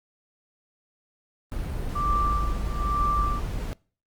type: noise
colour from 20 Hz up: brown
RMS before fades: -30 dBFS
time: 1.52-3.73 s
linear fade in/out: 0 ms
type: tone with tremolo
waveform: sine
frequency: 1174.7 Hz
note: D6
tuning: in tune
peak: -22 dBFS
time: 1.95-3.4 s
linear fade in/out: 10 ms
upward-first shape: sine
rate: 1.1 Hz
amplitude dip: 95%
type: tone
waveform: sine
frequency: 51.4 Hz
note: G#1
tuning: 17 cents flat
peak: -26 dBFS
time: 2.05-3.41 s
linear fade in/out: 10 ms
effects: noise-tail reverb RT60 0.4 s tail -24 dB re dry + Opus 32 kbps